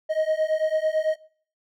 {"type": "beating tone pair", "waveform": "triangle", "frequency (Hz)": [622.3, 631.3], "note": ["D#5", "D#5"], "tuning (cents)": [0, 25], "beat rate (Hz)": 9, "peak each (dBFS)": -22, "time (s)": [0.09, 1.16], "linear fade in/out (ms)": 20, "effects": ["noise-tail reverb RT60 0.5 s tail -20 dB re dry"]}